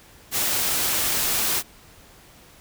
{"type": "noise", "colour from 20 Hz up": "white", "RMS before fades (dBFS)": -23, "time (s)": [0.31, 1.63], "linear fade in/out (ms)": 50, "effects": ["pink hiss -50 dBFS RMS until 2.6 s"]}